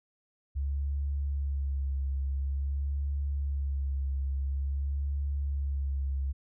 sine tone with vibrato, 69.3 Hz, C#2, in tune, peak -28 dBFS, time 0.55-6.33 s, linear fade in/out 20 ms, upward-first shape sine, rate 0.48 Hz, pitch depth 32 cents each way, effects none

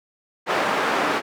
white band-pass noise, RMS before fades -22 dBFS, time 0.46-1.22 s, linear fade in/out 50 ms, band 280 to 1400 Hz, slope 12 dB/octave, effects none

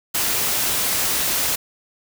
white noise, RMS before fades -21 dBFS, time 0.14-1.56 s, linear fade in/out 10 ms, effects none

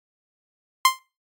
sawtooth tone with exponential decay, 1047 Hz, C6, 1 cent sharp, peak -6 dBFS, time 0.85-0.99 s, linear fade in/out 2 ms, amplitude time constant 30 ms, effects noise-tail reverb RT60 0.3 s tail -22 dB re dry + AAC 64 kbps

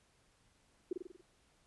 sine tone with echo, 360 Hz, F#4, 47 cents flat, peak -32 dBFS, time 0.91-0.93 s, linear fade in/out 5 ms, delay 47 ms, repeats 6, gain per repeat -4 dB, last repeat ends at 1.212 s, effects pink hiss -71 dBFS RMS until 1.66 s + resampled to 24000 Hz

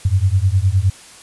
sine beating tone pair, 90.5 / 100.2 Hz, F#2 / G2, -38 / +38 cents, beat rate 9.7 Hz, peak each -15 dBFS, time 0.05-0.9 s, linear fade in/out 5 ms, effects white hiss -41 dBFS RMS until 1.22 s + resampled to 24000 Hz

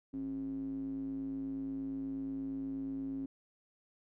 square tone with band-pass filter, 54.2 Hz, A1, 25 cents flat, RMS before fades -39 dBFS, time 0.13-3.26 s, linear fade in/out 5 ms, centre 270 Hz, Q 9.7, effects none

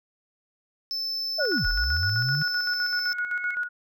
triangle tone, 5274 Hz, E8, in tune, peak -26 dBFS, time 0.91-3.13 s, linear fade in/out 0 ms
sine linear two-way sweep, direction down then up, 659.3 to 35.05 to 153.3 Hz, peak -25 dBFS, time 1.38-2.43 s, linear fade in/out 10 ms, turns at 1.67 s
sine tone with tremolo, 1454 Hz, F#6, 31 cents flat, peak -24 dBFS, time 1.39-3.69 s, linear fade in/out 20 ms, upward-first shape square, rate 7.8 Hz, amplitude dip 55%
sine tone with exponential growth, 2190 Hz, C#7, 22 cents flat, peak -31 dBFS, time 2.3-3.55 s, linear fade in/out 5 ms, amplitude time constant 270 ms
effects none

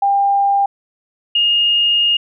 sine tone pair in turn, 798 / 2844 Hz, G5 / F7, +31 / +31 cents, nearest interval octave + minor seventh, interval 2200 cents, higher second, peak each -11 dBFS, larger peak neither, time 0.02-0.66 / 1.35-2.17 s, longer second, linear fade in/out 5 ms, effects none

